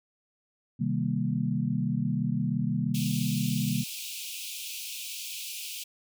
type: chord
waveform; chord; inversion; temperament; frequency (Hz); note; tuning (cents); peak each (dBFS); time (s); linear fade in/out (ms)
sine; C minor seventh; none; equal with one note detuned; 129.61 / 155.56 / 196 / 233.1; C3 / Eb3 / G3 / Bb3; -16 / 0 / 0 / 0; -31; 0.79-3.84; 20
type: high-pass noise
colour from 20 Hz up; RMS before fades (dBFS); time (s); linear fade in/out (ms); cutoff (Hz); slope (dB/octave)
pink; -38; 2.94-5.84; 10; 2400; 96
effects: none